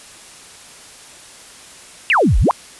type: exponential two-way sweep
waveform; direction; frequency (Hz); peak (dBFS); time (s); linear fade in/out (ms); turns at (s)
sine; down then up; 2935 to 36.71 to 1171; -10; 2.1-2.51; 0; 2.39
effects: white hiss -40 dBFS RMS until 2.79 s + resampled to 24000 Hz